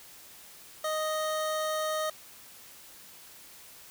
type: tone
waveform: 25% pulse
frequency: 622.3 Hz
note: D#5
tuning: in tune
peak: -25 dBFS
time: 0.84-2.1 s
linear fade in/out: 5 ms
effects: white hiss -51 dBFS RMS until 3.9 s